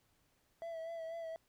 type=tone with vibrato; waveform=triangle; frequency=659.3 Hz; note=E5; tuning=in tune; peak=-39 dBFS; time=0.62-1.36 s; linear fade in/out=0 ms; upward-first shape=sine; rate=4.1 Hz; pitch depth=33 cents each way; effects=pink hiss -75 dBFS RMS until 1.48 s